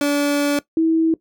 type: tone pair in turn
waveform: 30% pulse / sine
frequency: 288 / 324.2 Hz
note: D4 / E4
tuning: -34 / -29 cents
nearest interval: major second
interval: 205 cents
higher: second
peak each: -13 dBFS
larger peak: neither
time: 0.01-0.59 / 0.77-1.14 s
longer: first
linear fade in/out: 2 ms
effects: noise-tail reverb RT60 0.1 s tail -18 dB re dry